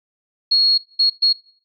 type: tone bursts at uneven times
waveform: sine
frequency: 4311 Hz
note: C#8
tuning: 49 cents flat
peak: -11 dBFS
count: 3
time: 0.51-0.78 / 0.99-1.1 / 1.22-1.33 s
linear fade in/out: 10 ms
effects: noise-tail reverb RT60 0.5 s tail -20 dB re dry + MP3 48 kbps